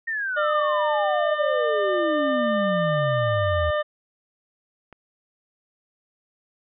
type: exponential sweep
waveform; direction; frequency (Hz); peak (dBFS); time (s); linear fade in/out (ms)
sine; down; 1864.7 to 77.78; -24; 0.07-3.71; 10
type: harmonic tone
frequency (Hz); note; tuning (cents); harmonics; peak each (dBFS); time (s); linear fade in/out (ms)
601; D5; +40; 1 / 2 / 3 / 5 / 6; -22 / -28 / -30 / -39 / -43; 0.36-3.83; 20
type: click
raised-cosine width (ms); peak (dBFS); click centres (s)
0.5; -29; 4.927
effects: none